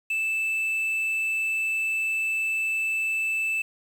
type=tone with quantisation; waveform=triangle; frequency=2637 Hz; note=E7; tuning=in tune; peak=-22 dBFS; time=0.1-3.62 s; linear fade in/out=5 ms; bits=8; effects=none